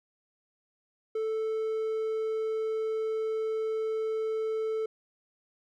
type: tone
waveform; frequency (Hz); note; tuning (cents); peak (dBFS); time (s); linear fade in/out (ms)
triangle; 440; A4; 0; -26; 1.15-4.86; 5
effects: none